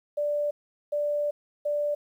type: tone bursts at uneven times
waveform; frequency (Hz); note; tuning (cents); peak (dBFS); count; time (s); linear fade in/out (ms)
sine; 587.3; D5; 0; -24; 3; 0.17-0.51 / 0.92-1.31 / 1.65-1.95; 10
effects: 10-bit